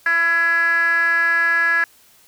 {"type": "tone with band-pass filter", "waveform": "10% pulse", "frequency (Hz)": 335.2, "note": "E4", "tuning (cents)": 29, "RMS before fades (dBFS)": -17, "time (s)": [0.06, 1.84], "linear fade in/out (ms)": 2, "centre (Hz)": 1700, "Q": 8.1, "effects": ["white hiss -52 dBFS RMS until 2.27 s"]}